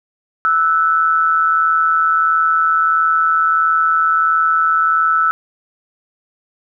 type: tone pair together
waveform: sine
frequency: 1318.5 / 1480 Hz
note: E6 / F#6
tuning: 0 / 0 cents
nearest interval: major second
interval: 200 cents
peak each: -12 / -18 dBFS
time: 0.45-5.31 s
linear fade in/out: 0 ms
effects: none